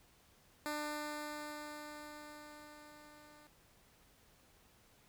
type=tone with level ramp; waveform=10% pulse; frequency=298.8 Hz; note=D4; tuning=30 cents sharp; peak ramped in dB=-29 to -51 dBFS; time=0.66-3.47 s; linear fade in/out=0 ms; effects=pink hiss -67 dBFS RMS until 5.08 s